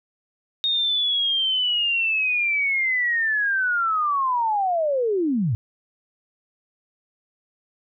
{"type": "linear sweep", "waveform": "sine", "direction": "down", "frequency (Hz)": [3717, 97.9], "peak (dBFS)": -19, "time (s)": [0.64, 5.55], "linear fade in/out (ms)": 0, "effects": []}